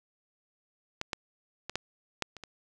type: clicks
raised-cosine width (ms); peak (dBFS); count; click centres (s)
0.2; -15 / -14 / -19 / -13 / -12 / -27 / -25; 7; 1.014 / 1.132 / 1.696 / 1.756 / 2.223 / 2.367 / 2.437
effects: none